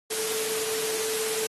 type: tone in noise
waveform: sine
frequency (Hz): 440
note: A4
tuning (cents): 0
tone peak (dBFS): -31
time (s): 0.1-1.47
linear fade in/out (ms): 10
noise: white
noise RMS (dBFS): -30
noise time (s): 0.1-1.47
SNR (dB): -4
effects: high-pass 150 Hz 12 dB/octave + AAC 32 kbps